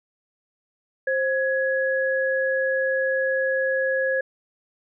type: tone pair together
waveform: sine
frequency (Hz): 528 / 1675.2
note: C5 / G#6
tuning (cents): +16 / +15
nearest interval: octave + minor sixth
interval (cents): 1999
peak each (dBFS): -22 / -24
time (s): 1.07-4.21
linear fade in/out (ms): 5
effects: none